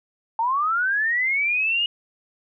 sine linear sweep, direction up, 880 to 2892 Hz, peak -19 dBFS, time 0.39-1.86 s, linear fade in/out 2 ms, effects none

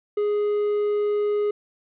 triangle tone, 415.3 Hz, G#4, in tune, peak -18 dBFS, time 0.17-1.51 s, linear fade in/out 5 ms, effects resampled to 8000 Hz + 10-bit

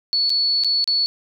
sine tone with dropouts, 4423 Hz, C#8, 5 cents flat, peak -16 dBFS, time 0.13-1.06 s, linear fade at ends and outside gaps 0 ms, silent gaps 0.295-0.302 / 0.637-0.646 / 0.842-0.876 s, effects none

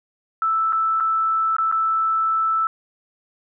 sine tone with dropouts, 1318.5 Hz, E6, in tune, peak -17 dBFS, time 0.42-2.67 s, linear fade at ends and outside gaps 1 ms, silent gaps 0.724-0.73 / 1.001-1.006 / 1.566-1.584 / 1.715-1.724 s, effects none

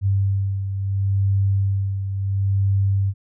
sine beating tone pair, 98 / 98.73 Hz, G2 / G2, 0 / +13 cents, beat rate 0.73 Hz, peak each -18 / -26 dBFS, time 0.01-3.14 s, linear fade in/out 50 ms, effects none

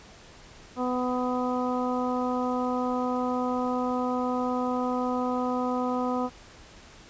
harmonic tone, 250.3 Hz, B3, 23 cents sharp, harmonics 1 / 2 / 3 / 4 / 5, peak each -28 / -31 / -33 / -34 / -35 dBFS, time 0.76-6.3 s, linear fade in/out 50 ms, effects pink hiss -50 dBFS RMS until 7.09 s + resampled to 16000 Hz

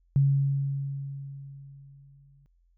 sine tone with exponential decay, 138.59 Hz, C#3, in tune, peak -17 dBFS, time 0.16-2.46 s, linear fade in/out 0 ms, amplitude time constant 500 ms, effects added 43 Hz sine -62 dBFS peak until 2.77 s

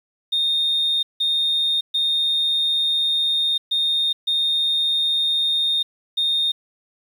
sine tone bursts at uneven times, 3672 Hz, A#7, 27 cents flat, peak -16 dBFS, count 6, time 0.32-1.03 / 1.2-1.81 / 1.94-3.58 / 3.71-4.13 / 4.27-5.83 / 6.17-6.52 s, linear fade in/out 10 ms, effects tanh soft clip ceiling -14 dBFS + 8-bit

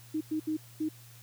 sine tone bursts at uneven times, 311.1 Hz, D#4, in tune, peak -28 dBFS, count 4, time 0.14-0.21 / 0.31-0.4 / 0.47-0.57 / 0.8-0.89 s, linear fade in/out 10 ms, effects added 118 Hz sine -52 dBFS peak until 1.22 s + white hiss -56 dBFS RMS until 1.22 s

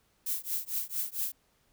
violet noise with tremolo, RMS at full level -30 dBFS, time 0.26-1.32 s, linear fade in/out 5 ms, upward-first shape triangle, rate 4.4 Hz, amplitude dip 100%, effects pink hiss -70 dBFS RMS until 1.72 s

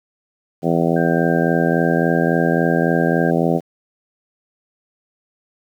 harmonic tone, 83.6 Hz, E2, 25 cents sharp, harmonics 2 / 3 / 4 / 5 / 6 / 7 / 8 / 9, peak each -19 / -21 / -22 / -23 / -24 / -24 / -25 / -26 dBFS, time 0.62-3.61 s, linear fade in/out 50 ms
sine tone with pitch glide, 1575 to 1592.4 Hz, G6 to G6, +8 to +27 cents, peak -25 dBFS, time 0.96-3.31 s, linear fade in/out 10 ms, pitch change +19 cents, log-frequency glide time 1.66-2.12 s
effects 8-bit

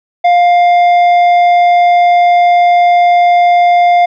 sine tone with tanh clipping, 703 Hz, F5, 11 cents sharp, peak -6 dBFS, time 0.24-4.06 s, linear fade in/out 10 ms, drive 8 dB, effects none

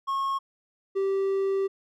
triangle tone pair in turn, 1089 / 389.5 Hz, C#6 / G4, -31 / -11 cents, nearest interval octave + tritone, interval 1780 cents, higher first, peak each -23 / -21 dBFS, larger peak second, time 0.07-0.39 / 0.95-1.68 s, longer second, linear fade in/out 20 ms, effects none

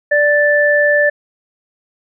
sine tone pair together, 587.3 / 1759.9 Hz, D5 / A6, 0 / 0 cents, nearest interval octave + perfect fifth, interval 1900 cents, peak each -12 dBFS, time 0.11-1.1 s, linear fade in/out 10 ms, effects none

